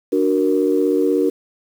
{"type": "chord", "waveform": "sine", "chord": "D augmented", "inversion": "none", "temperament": "equal", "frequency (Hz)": [293.7, 370, 466.2], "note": ["D4", "F#4", "A#4"], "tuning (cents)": [0, 0, 0], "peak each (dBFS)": -18, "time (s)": [0.12, 1.3], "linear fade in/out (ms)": 10, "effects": ["tanh soft clip ceiling -4 dBFS", "7-bit"]}